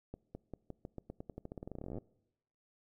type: accelerating click train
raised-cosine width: 2 ms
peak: -30 dBFS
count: 30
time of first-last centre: 0.14-1.984 s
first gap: 210 ms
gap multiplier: 0.89
effects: noise-tail reverb RT60 0.9 s tail -23 dB re dry